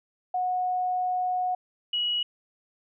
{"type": "tone pair in turn", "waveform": "sine", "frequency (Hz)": [731, 2915], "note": ["F#5", "F#7"], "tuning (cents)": [-21, -26], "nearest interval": "2 octaves", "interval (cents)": 2395, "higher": "second", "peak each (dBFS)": -24, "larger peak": "neither", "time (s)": [[0.34, 1.55], [1.93, 2.23]], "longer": "first", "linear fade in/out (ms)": 5, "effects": []}